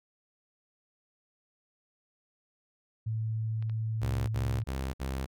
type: tone with pitch glide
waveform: sine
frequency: 110.8 to 110.03 Hz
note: A2 to A2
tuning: +13 to 0 cents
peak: -29 dBFS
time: 3.06-4.64 s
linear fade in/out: 10 ms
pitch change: -13 cents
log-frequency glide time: 4-4.1 s
type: clicks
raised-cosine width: 0.3 ms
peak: -35 dBFS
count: 3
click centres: 3.625 / 3.697 / 4.618 s
type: tone bursts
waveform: sawtooth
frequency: 66.4 Hz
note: C2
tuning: 26 cents sharp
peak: -28 dBFS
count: 4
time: 4.01-5.264 s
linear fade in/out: 20 ms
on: 270 ms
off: 58 ms
effects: none